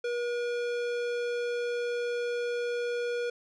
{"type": "tone with tanh clipping", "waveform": "sine", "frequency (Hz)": 480.5, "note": "B4", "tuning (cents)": -48, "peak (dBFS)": -31, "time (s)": [0.04, 3.3], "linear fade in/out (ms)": 5, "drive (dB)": 18, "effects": []}